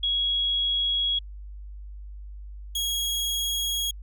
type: tone pair in turn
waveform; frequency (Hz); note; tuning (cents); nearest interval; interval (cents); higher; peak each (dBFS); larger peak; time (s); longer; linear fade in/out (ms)
sine / sawtooth; 3322 / 3307; G#7 / G#7; 0 / -8; unison; 8; first; -22; neither; 0.03-1.19 / 2.75-3.91; neither; 5
effects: added 50 Hz sine -37 dBFS peak until 4.02 s